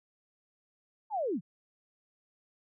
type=linear sweep; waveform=sine; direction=down; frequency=907 to 135.3 Hz; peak=-29 dBFS; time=1.1-1.41 s; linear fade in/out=50 ms; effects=none